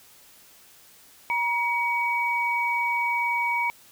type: tone pair together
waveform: sine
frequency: 950.6 / 2261 Hz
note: A#5 / C#7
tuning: +34 / +34 cents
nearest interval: octave + minor third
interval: 1500 cents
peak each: -25 dBFS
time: 1.3-3.7 s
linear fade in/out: 0 ms
effects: white hiss -53 dBFS RMS until 3.91 s